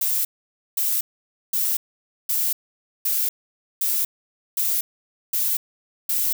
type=noise bursts; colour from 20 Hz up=violet; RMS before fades=-22 dBFS; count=9; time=0.01-6.33 s; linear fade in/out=5 ms; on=240 ms; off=520 ms; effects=none